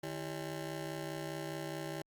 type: ring-modulated tone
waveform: 20% pulse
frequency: 240.8 Hz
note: B3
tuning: 44 cents flat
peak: -31 dBFS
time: 0.03-2.02 s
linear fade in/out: 5 ms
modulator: 88 Hz
effects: Opus 48 kbps